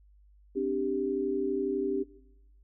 sine chord, C suspended second, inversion none, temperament equal, 261.6 / 293.7 / 392 Hz, C4 / D4 / G4, 0 / 0 / 0 cents, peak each -34 / -33 / -29 dBFS, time 0.55-2.04 s, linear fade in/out 20 ms, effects noise-tail reverb RT60 0.9 s tail -20 dB re dry + added 50 Hz sine -56 dBFS peak until 2.63 s

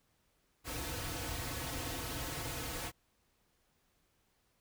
pink noise with comb filter, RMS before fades -40 dBFS, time 0.64-2.92 s, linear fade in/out 50 ms, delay 5 ms, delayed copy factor -0.9, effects pink hiss -75 dBFS RMS until 4.6 s

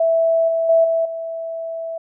sine tone with level steps, 658 Hz, E5, 3 cents flat, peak -13 / -16 / -10 / -15 / -24 dBFS, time 0-1.98 s, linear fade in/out 5 ms, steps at 0.48 / 0.69 / 0.84 / 1.05 s, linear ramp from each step 5 ms, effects none

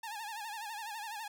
sawtooth tone with vibrato, 867 Hz, A5, 26 cents flat, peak -36 dBFS, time 0.03-1.28 s, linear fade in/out 5 ms, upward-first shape sine, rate 12 Hz, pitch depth 110 cents each way, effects none

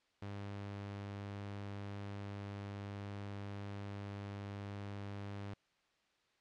sawtooth tone, 100.6 Hz, G2, 45 cents sharp, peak -39 dBFS, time 0.22-5.54 s, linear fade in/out 5 ms, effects white hiss -75 dBFS RMS until 6.4 s + low-pass 4000 Hz 12 dB/octave

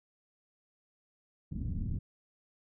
pink low-pass noise, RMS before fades -35 dBFS, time 1.51-1.99 s, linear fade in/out 10 ms, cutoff 210 Hz, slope 24 dB/octave, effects none

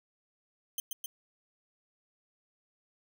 5% pulse tone with echo, 3123 Hz, G7, 7 cents flat, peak -24 dBFS, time 0.78-0.8 s, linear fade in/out 2 ms, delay 130 ms, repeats 2, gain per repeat -2 dB, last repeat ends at 1.06 s, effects none

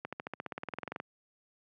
accelerating click train, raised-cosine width 0.5 ms, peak -22 dBFS, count 18, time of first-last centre 0.05-1.001 s, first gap 76 ms, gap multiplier 0.96, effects high-pass 150 Hz 12 dB/octave

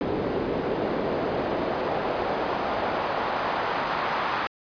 pink noise with band-pass filter sweep, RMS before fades -27 dBFS, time 0.01-4.47 s, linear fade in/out 0 ms, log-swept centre 370 to 1100 Hz, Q 1.3, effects resampled to 11025 Hz

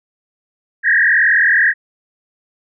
sine tone with frequency modulation, 1760 Hz, A6, in tune, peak -9 dBFS, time 0.83-1.74 s, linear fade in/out 50 ms, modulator 41 Hz, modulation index 3.9, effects none

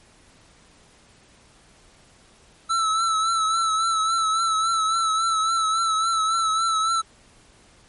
square tone with vibrato, 1318.5 Hz, E6, in tune, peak -20 dBFS, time 2.69-7.02 s, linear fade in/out 20 ms, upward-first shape triangle, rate 3.6 Hz, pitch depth 49 cents each way, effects pink hiss -54 dBFS RMS until 7.88 s + MP3 48 kbps

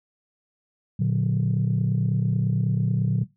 sine chord, Bb augmented, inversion none, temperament just, 116.54 / 145.68 / 182.1 Hz, Bb2 / D3 / F#3, 0 / -14 / -27 cents, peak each -23 dBFS, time 0.99-3.24 s, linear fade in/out 10 ms, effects noise-tail reverb RT60 0.2 s tail -17 dB re dry + tanh soft clip ceiling -14 dBFS

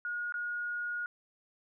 sine tone with dropouts, 1440 Hz, F#6, 47 cents flat, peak -33 dBFS, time 0.05-1.06 s, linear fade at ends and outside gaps 1 ms, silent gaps 0.323-0.341 s, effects none

